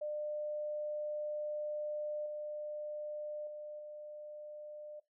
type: tone with level steps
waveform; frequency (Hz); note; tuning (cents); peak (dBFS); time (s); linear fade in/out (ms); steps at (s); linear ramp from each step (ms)
sine; 600; D5; +37; -36 / -39 / -43 / -45; 0.01-5; 10; 2.26 / 3.47 / 3.79; 2
effects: noise-tail reverb RT60 0.2 s tail -18 dB re dry